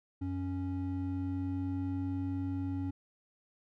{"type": "tone pair together", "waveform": "triangle", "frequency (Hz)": [92.5, 277.2], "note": ["F#2", "C#4"], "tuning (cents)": [0, 0], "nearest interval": "octave + perfect fifth", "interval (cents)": 1900, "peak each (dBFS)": [-34, -33], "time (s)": [0.21, 2.91], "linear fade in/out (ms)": 10, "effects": []}